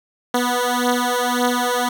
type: beating tone pair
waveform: 10% pulse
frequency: 244.9 / 246.7 Hz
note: B3 / B3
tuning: -14 / -2 cents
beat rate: 1.8 Hz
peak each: -12 dBFS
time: 0.34-1.89 s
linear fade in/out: 5 ms
effects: none